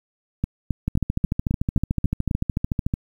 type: two click trains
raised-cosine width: 5 ms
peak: -9 / -9 dBFS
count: 29 / 8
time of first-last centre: 0.88-2.939 / 0.44-2.312 s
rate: 13.6 / 3.74 Hz
effects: 8-bit